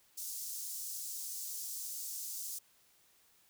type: high-pass noise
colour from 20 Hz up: pink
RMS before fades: -42 dBFS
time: 0.17-2.59 s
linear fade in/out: 10 ms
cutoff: 5800 Hz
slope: 24 dB/octave
effects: white hiss -68 dBFS RMS until 3.49 s

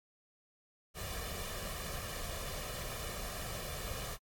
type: noise with comb filter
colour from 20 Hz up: pink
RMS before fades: -41 dBFS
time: 0.94-4.18 s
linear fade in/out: 50 ms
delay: 1.7 ms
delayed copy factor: +0.65
effects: AAC 64 kbps

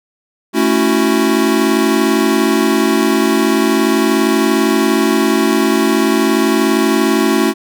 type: chord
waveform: square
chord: F# minor seventh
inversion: first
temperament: equal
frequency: 220 / 277.2 / 329.6 / 370 Hz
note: A3 / C#4 / E4 / F#4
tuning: 0 / 0 / 0 / 0 cents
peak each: -17 dBFS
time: 0.53-7.54 s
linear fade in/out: 50 ms
effects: none

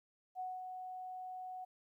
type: tone with ADSR envelope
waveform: sine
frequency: 740 Hz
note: F#5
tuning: in tune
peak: -38 dBFS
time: 0.35-1.65 s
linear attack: 47 ms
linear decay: 210 ms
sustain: -5 dB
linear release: 11 ms
effects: 13-bit

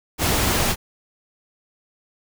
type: noise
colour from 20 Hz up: pink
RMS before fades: -20 dBFS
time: 0.18-0.76 s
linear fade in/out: 50 ms
effects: none

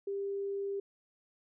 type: tone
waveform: sine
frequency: 397.3 Hz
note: G4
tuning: 23 cents sharp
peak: -33 dBFS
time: 0.07-0.8 s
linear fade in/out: 5 ms
effects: none

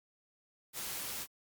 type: noise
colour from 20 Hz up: white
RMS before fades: -40 dBFS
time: 0.73-1.27 s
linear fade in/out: 50 ms
effects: Opus 48 kbps

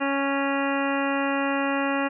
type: harmonic tone with a mistuned harmonic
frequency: 277.2 Hz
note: C#4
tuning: in tune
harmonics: 1 / 2 / 3 / 4 / 5 / 6 / 7 / 9 / 10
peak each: -26 / -29 / -31 / -32 / -33 / -34 / -34 / -36 / -36 dBFS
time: 0-2.09 s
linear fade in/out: 20 ms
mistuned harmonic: 9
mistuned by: -29 cents
effects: none

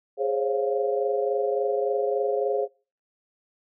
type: chord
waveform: sine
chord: Db major seventh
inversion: second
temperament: equal with one note detuned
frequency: 415.3 / 530.9 / 554.4 / 698.5 Hz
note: Ab4 / C5 / Db5 / F5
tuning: 0 / +25 / 0 / 0 cents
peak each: -25 / -27 / -31 / -31 dBFS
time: 0.17-2.68 s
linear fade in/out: 50 ms
effects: noise-tail reverb RT60 0.4 s tail -26 dB re dry

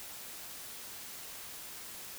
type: silence
effects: white hiss -46 dBFS RMS until 2.18 s

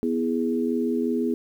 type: chord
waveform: sine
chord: E major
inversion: second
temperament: equal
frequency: 246.9 / 329.6 / 415.3 Hz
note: B3 / E4 / G#4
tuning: 0 / 0 / 0 cents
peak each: -24 / -28 / -27 dBFS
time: 0.03-1.34 s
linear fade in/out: 0 ms
effects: 9-bit

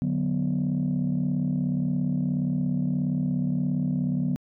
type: chord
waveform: sine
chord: B minor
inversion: first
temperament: just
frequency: 148.16 / 185.21 / 246.9 Hz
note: D3 / F#3 / B3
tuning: +16 / +2 / 0 cents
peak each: -26 dBFS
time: 0.02-4.36 s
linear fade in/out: 0 ms
effects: tanh soft clip ceiling -18 dBFS

